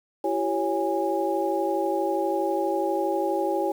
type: tone cluster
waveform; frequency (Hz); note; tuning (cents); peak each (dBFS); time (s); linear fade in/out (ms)
sine; 335.2 / 387.5 / 554 / 823; E4 / G4 / C#5 / G#5; +29 / -20 / -1 / -16; -28; 0.24-3.72; 5
effects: 8-bit